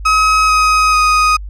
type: tone with pitch steps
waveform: 35% pulse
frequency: 1273 / 1260.6 / 1248.2 Hz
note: D#6 / D#6 / D#6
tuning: +39 / +22 / +5 cents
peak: -7 dBFS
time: 0.05-1.37 s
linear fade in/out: 10 ms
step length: 440 ms
effects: added 50 Hz sine -24 dBFS peak until 1.49 s + low-pass 7000 Hz 12 dB/octave